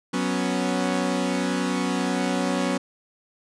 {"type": "chord", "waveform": "sawtooth", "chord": "F# suspended fourth", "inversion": "none", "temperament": "equal", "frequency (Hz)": [185, 246.9, 277.2], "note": ["F#3", "B3", "C#4"], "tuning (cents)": [0, 0, 0], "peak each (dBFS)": -23, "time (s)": [0.13, 2.78], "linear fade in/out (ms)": 10, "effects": ["resampled to 22050 Hz"]}